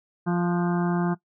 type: harmonic tone with a mistuned harmonic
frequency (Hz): 174.61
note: F3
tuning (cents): 0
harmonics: 1 / 2 / 4 / 5 / 6 / 7 / 8 / 9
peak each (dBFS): -22 / -28 / -34 / -36 / -38 / -39 / -40 / -41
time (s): 0.26-1.15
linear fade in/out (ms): 20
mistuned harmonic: 8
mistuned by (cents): +52
effects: noise-tail reverb RT60 0.1 s tail -18 dB re dry